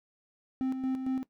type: tone with tremolo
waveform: triangle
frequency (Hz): 261.6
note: C4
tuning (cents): 0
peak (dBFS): -25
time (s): 0.61-1.23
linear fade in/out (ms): 0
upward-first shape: square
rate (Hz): 4.4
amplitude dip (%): 50
effects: noise-tail reverb RT60 0.1 s tail -17 dB re dry